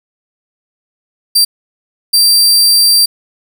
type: tone bursts at uneven times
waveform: sawtooth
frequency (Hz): 4700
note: D8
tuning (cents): +1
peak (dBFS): -3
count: 2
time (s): 1.35-1.45 / 2.13-3.06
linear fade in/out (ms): 10
effects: none